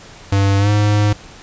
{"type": "tone with pitch glide", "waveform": "square", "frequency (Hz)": [98.9, 104.24], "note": ["G2", "G#2"], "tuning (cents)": [16, 7], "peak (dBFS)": -12, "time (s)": [0.32, 1.13], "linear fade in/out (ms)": 5, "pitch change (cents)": 91, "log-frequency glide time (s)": [0.58, 0.7], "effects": ["pink hiss -39 dBFS RMS until 1.42 s", "resampled to 16000 Hz"]}